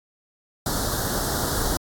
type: band-stop noise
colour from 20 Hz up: pink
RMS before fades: -25 dBFS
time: 0.66-1.77 s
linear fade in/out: 2 ms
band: 1700 to 3600 Hz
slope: 48 dB/octave
effects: AAC 64 kbps